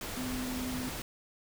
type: tone in noise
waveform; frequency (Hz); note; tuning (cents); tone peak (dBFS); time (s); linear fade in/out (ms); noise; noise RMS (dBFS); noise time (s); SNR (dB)
sine; 253.3; B3; +44; -35; 0.17-0.89; 2; pink; -39; 0.01-1.02; +1
effects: none